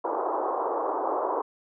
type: band-pass noise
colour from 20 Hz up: white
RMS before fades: -28 dBFS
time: 0.04-1.42 s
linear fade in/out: 10 ms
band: 330 to 1100 Hz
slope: 48 dB/octave
effects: none